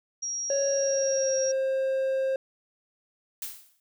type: tone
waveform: sine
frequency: 5660 Hz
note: F8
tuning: 22 cents sharp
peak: -29 dBFS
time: 0.22-1.52 s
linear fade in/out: 10 ms
type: tone with pitch glide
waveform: triangle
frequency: 554.4 to 531.8 Hz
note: C#5 to C5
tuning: 0 to +28 cents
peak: -22 dBFS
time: 0.5-2.36 s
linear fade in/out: 2 ms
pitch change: -72 cents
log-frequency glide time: 0.69-1.38 s
type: noise with exponential decay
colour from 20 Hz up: blue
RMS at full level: -32 dBFS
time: 3.42-3.8 s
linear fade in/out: 2 ms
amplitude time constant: 81 ms
effects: none